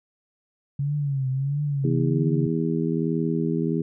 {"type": "tone with vibrato", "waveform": "sine", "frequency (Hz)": 138.7, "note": "C#3", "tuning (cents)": 1, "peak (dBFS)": -22, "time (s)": [0.79, 2.47], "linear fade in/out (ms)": 5, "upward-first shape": "triangle", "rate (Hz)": 1.5, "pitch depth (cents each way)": 120}
{"type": "harmonic tone", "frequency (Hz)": 81.4, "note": "E2", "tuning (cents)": -21, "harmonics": [2, 3, 4, 5], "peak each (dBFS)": [-25, -27, -28, -29], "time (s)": [1.84, 3.82], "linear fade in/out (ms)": 5}
{"effects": []}